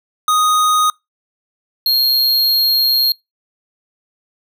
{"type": "tone pair in turn", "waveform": "square", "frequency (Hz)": [1244.5, 4243], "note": ["D#6", "C8"], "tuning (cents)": [0, 23], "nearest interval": "octave + major sixth", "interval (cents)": 2123, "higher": "second", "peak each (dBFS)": -12, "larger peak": "neither", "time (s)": [[0.28, 0.9], [1.86, 3.12]], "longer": "second", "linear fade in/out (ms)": 2, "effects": ["noise-tail reverb RT60 0.2 s tail -26 dB re dry"]}